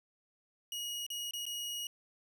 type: tone with dropouts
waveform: sawtooth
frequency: 2892 Hz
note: F#7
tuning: 40 cents flat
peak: -34 dBFS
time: 0.72-1.87 s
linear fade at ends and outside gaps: 2 ms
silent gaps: 1.065-1.102 / 1.31-1.335 / 1.455-1.464 s
effects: none